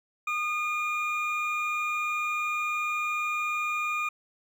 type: tone pair together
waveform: triangle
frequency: 1226.2 / 2420 Hz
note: D#6 / D#7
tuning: -26 / -49 cents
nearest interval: octave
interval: 1177 cents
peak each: -28 dBFS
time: 0.27-4.09 s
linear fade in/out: 5 ms
effects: none